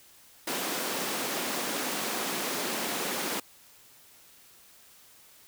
pink high-pass noise, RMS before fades -32 dBFS, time 0.47-3.4 s, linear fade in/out 5 ms, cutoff 220 Hz, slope 24 dB/octave, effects white hiss -56 dBFS RMS until 5.47 s

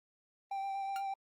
triangle tone with vibrato, 784 Hz, G5, in tune, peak -33 dBFS, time 0.51-1.14 s, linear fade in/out 5 ms, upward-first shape sine, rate 8.2 Hz, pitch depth 16 cents each way
sawtooth tone with exponential decay, 1396.9 Hz, F6, in tune, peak -36 dBFS, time 0.96-1.05 s, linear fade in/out 0 ms, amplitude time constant 19 ms
effects Opus 32 kbps

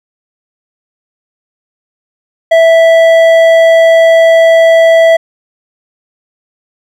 sine tone with hard clipping, 658 Hz, E5, 3 cents flat, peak -4 dBFS, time 2.51-5.17 s, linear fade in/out 10 ms, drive 8 dB, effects none

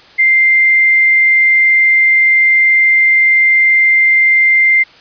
sine tone, 2093 Hz, C7, in tune, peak -6 dBFS, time 0.18-4.84 s, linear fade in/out 20 ms, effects white hiss -41 dBFS RMS until 5 s + resampled to 11025 Hz

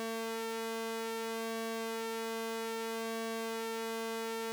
sawtooth tone with flanger, 226 Hz, A3, 47 cents sharp, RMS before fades -38 dBFS, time 0-4.52 s, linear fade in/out 0 ms, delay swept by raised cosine 1.8 to 2.46 ms, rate 0.62 Hz, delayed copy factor +0.65, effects none

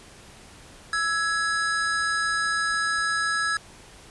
square tone pair together, 1318.5 / 1672.5 Hz, E6 / G#6, 0 / +12 cents, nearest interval major third, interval 412 cents, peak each -28 / -25 dBFS, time 0.93-3.57 s, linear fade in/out 2 ms, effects pink hiss -48 dBFS RMS until 4.1 s + resampled to 24000 Hz

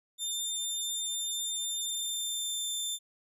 20% pulse tone with pitch glide, 3598 to 3567 Hz, A7 to A7, +38 to +23 cents, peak -26 dBFS, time 0.18-2.99 s, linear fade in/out 50 ms, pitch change -15 cents, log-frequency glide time 1.8-2.73 s, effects none

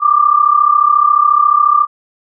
sine tone pair together, 1168 / 1202.2 Hz, D6 / D6, -10 / +40 cents, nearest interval unison, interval 50 cents, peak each -10 dBFS, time 0-1.87 s, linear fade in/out 50 ms, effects none

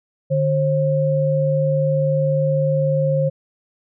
sine tone pair together, 149.4 / 534.7 Hz, D3 / C5, +30 / +37 cents, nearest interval octave + minor seventh, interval 2207 cents, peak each -18 dBFS, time 0.3-3.3 s, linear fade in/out 20 ms, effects none

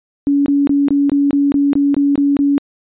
sine tone bursts, 282.9 Hz, C#4, 35 cents sharp, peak -10 dBFS, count 11, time 0.27-2.58 s, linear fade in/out 0 ms, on 190 ms, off 22 ms, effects resampled to 8000 Hz

